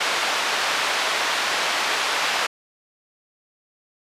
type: band-pass noise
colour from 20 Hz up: pink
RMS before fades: -23 dBFS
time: 0-2.47 s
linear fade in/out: 10 ms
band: 810 to 4600 Hz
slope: 12 dB/octave
effects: resampled to 32000 Hz